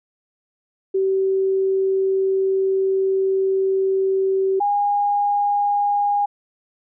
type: tone pair in turn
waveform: sine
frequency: 384.1 / 816.9 Hz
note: G4 / G#5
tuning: -35 / -29 cents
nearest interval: octave + minor second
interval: 1306 cents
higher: second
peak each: -16 dBFS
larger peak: neither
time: 0.94-4.6 / 4.6-6.26 s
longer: first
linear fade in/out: 10 ms
effects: none